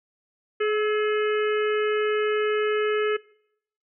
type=harmonic tone with a mistuned harmonic; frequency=424.2 Hz; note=G#4; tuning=37 cents sharp; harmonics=1 / 3 / 4 / 5 / 6 / 7; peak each=-21 / -31 / -33 / -35 / -37 / -38 dBFS; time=0.6-3.17 s; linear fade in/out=10 ms; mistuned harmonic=3; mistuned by=+39 cents; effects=noise-tail reverb RT60 0.7 s tail -22 dB re dry